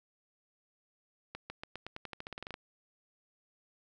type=accelerating click train; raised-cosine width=0.3 ms; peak=-25 dBFS; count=16; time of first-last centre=1.35-2.541 s; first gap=150 ms; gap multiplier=0.9; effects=none